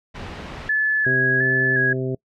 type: noise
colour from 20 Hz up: pink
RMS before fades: -33 dBFS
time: 0.14-0.7 s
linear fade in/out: 20 ms
type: tone with vibrato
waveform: sine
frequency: 1693 Hz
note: G#6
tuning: 33 cents sharp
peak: -16 dBFS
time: 0.69-1.93 s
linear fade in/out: 5 ms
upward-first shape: square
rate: 1.4 Hz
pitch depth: 36 cents each way
type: harmonic tone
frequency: 130 Hz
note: C3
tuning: 11 cents flat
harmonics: 1 / 2 / 3 / 4 / 5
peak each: -25 / -29 / -26 / -36 / -36 dBFS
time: 1.06-2.15 s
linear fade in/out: 5 ms
effects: noise-tail reverb RT60 0.1 s tail -25 dB re dry + low-pass 3000 Hz 12 dB/octave